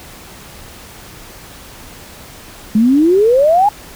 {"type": "exponential sweep", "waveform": "sine", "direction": "up", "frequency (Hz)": [207.7, 850], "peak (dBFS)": -7, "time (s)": [2.75, 3.69], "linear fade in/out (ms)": 5, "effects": ["pink hiss -36 dBFS RMS until 3.95 s"]}